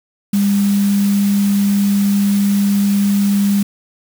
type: tone in noise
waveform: sine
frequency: 200.9 Hz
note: G3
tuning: 43 cents sharp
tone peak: -11 dBFS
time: 0.33-3.63 s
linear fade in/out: 5 ms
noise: white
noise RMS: -29 dBFS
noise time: 0.33-3.63 s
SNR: +15 dB
effects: none